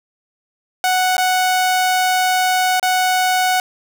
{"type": "tone with dropouts", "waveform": "sawtooth", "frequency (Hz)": 740, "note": "F#5", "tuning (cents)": 0, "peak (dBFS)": -10, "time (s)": [0.84, 3.6], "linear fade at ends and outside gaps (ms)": 1, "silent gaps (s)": [[1.168, 1.18], [2.797, 2.828]], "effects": []}